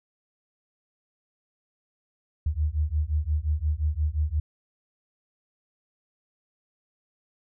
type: beating tone pair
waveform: sine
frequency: 73.42 / 79.12 Hz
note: D2 / D#2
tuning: 0 / +30 cents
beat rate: 5.7 Hz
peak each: -26 dBFS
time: 2.46-4.4 s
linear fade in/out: 5 ms
effects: none